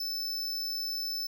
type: tone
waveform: square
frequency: 5274 Hz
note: E8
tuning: in tune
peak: -32 dBFS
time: 0-1.27 s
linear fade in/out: 5 ms
effects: none